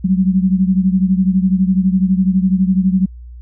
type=beating tone pair; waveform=sine; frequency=185.2 / 197.2 Hz; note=F#3 / G3; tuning=+2 / +11 cents; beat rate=12 Hz; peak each=-12 / -16 dBFS; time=0.04-3.06 s; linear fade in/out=10 ms; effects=added 60 Hz sine -31 dBFS peak until 3.41 s